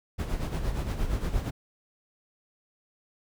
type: noise with tremolo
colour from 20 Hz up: brown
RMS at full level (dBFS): -27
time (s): 0.18-1.51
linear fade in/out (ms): 20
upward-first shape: sine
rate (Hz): 8.6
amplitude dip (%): 60
effects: none